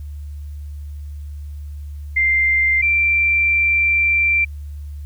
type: tone pair in turn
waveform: sine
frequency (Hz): 2093 / 2354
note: C7 / D7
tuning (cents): 0 / +3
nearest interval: major second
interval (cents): 203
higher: second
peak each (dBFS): -13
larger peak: neither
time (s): 2.16-2.82 / 2.82-4.45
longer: second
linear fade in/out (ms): 10
effects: added 73 Hz sine -28 dBFS peak until 5.05 s + white hiss -58 dBFS RMS until 5.05 s